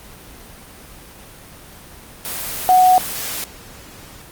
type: tone in noise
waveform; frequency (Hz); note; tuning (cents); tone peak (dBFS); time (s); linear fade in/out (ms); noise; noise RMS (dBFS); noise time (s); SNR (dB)
sine; 738; F#5; -5; -8; 2.69-2.98; 0; white; -26; 2.25-3.44; +15
effects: pink hiss -40 dBFS RMS until 4.31 s + Opus 24 kbps